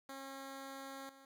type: tone with level steps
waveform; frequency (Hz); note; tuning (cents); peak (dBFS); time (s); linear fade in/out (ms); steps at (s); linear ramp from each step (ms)
10% pulse; 271; C#4; -39; -38 / -50; 0.09-1.25; 2; 1.09; 2
effects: none